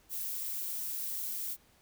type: noise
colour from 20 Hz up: violet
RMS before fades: -37 dBFS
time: 0.09-1.57 s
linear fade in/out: 50 ms
effects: pink hiss -65 dBFS RMS until 1.81 s